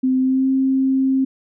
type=tone with pitch glide; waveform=sine; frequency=259.2 to 265.6 Hz; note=C4 to C4; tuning=-16 to +26 cents; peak=-14 dBFS; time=0.03-1.25 s; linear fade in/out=10 ms; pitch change=+42 cents; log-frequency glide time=0.19-0.49 s; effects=none